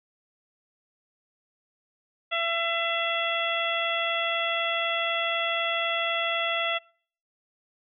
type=harmonic tone; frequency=672 Hz; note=E5; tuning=33 cents sharp; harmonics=1 / 2 / 3 / 4 / 5; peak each=-31 / -31 / -31 / -31 / -31 dBFS; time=2.31-6.79 s; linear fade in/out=20 ms; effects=noise-tail reverb RT60 0.5 s tail -25 dB re dry